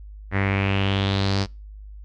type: tone with low-pass filter sweep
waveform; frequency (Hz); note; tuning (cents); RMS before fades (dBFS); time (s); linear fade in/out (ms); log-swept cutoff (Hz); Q
sawtooth; 98; G2; 0; -22; 0.31-1.47; 50; 1900 to 5000; 4.5
effects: noise-tail reverb RT60 0.3 s tail -26 dB re dry + added 51 Hz sine -37 dBFS peak until 2.04 s